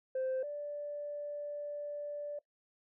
sine tone pair in turn, 521 / 584.8 Hz, C5 / D5, -7 / -7 cents, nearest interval major second, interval 200 cents, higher second, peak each -30 / -37 dBFS, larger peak first, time 0.15-0.43 / 0.43-2.39 s, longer second, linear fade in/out 5 ms, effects noise-tail reverb RT60 0.1 s tail -20 dB re dry + tanh soft clip ceiling -30 dBFS

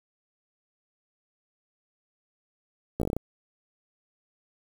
slowing click train, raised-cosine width 2 ms, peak -15 dBFS, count 8, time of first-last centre 3-3.166 s, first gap 15 ms, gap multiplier 1.15, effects 7-bit

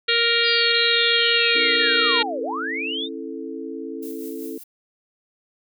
harmonic tone, 467.3 Hz, A#4, 4 cents sharp, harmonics 1 / 3 / 4 / 5 / 6 / 7 / 8 / 9, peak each -25 / -25 / -25 / -25 / -25 / -25 / -25 / -25 dBFS, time 0.08-2.23 s, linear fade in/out 10 ms
sine linear two-way sweep, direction down then up, 4879 to 436.2 to 3750 Hz, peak -25 dBFS, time 0.43-3.09 s, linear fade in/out 50 ms, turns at 2.42 s
sine chord, A major, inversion first, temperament equal with one note detuned, 270.5 / 329.6 / 440 Hz, C#4 / E4 / A4, -42 / 0 / 0 cents, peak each -33 dBFS, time 1.55-4.58 s, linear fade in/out 5 ms
violet noise with tremolo, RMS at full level -40 dBFS, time 4.02-4.64 s, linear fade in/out 10 ms, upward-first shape sine, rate 5.2 Hz, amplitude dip 45%
effects none

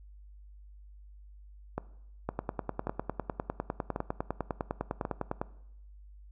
two click trains, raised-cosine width 1 ms, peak -17 / -18 dBFS, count 32 / 4, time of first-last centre 2.29-5.415 / 1.78-5.052 s, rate 9.92 / 0.917 Hz, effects noise-tail reverb RT60 0.8 s tail -19 dB re dry + added 50 Hz sine -49 dBFS peak until 6.31 s

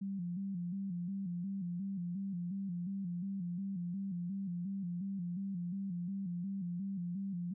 sine tone with vibrato, 185 Hz, F#3, in tune, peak -36 dBFS, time 0.01-7.54 s, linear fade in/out 10 ms, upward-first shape square, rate 2.8 Hz, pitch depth 100 cents each way, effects none

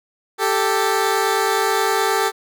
15% pulse tone pair together, 391.8 / 441.3 Hz, G4 / A4, -1 / +5 cents, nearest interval major second, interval 206 cents, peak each -13 dBFS, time 0.38-2.32 s, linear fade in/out 50 ms, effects none

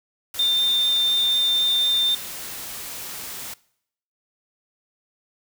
sine tone in noise, 3602 Hz, A7, 40 cents sharp, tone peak -17 dBFS, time 0.39-2.15 s, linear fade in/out 5 ms, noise white, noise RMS -34 dBFS, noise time 0.34-3.54 s, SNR +14 dB, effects noise-tail reverb RT60 0.7 s tail -22 dB re dry

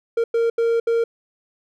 triangle tone bursts at uneven times, 462.5 Hz, A#4, 14 cents flat, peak -14 dBFS, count 4, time 0.17-0.24 / 0.34-0.5 / 0.58-0.8 / 0.87-1.04 s, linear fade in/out 5 ms, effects none

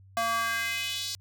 square tone with high-pass filter sweep, 229.1 Hz, A#3, 30 cents flat, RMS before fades -30 dBFS, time 0.17-1.15 s, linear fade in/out 0 ms, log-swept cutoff 800 to 4700 Hz, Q 2.7, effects added 96 Hz sine -51 dBFS peak until 1.2 s

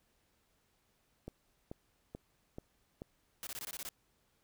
click train, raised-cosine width 2 ms, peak -30 dBFS, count 5, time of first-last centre 1.28-3.019 s, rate 2.3 Hz
white noise bursts, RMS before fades -43 dBFS, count 8, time 3.43-3.889 s, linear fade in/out 0 ms, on 39 ms, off 21 ms
effects pink hiss -75 dBFS RMS until 4.43 s

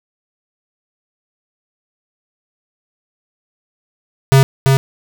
square tone with echo, 135 Hz, C#3, 45 cents flat, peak -6 dBFS, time 4.32-4.43 s, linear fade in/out 0 ms, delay 340 ms, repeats 1, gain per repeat -3 dB, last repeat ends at 4.77 s, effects none

